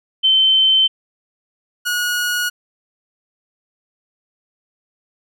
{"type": "tone pair in turn", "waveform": ["sine", "sawtooth"], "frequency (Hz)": [3086, 1451.8], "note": ["G7", "F#6"], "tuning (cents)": [-28, -33], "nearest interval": "octave + minor second", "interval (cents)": 1305, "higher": "first", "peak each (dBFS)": [-10, -14], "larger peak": "first", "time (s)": [[0.23, 0.88], [1.85, 2.5]], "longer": "neither", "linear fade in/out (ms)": 20, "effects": []}